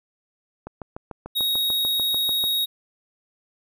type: click train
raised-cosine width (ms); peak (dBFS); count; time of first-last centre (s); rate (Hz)
1; -20; 13; 0.67-2.44; 6.78
type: tone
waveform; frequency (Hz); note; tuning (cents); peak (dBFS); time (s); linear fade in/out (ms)
square; 3770; A#7; +19; -21; 1.35-2.66; 20
effects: none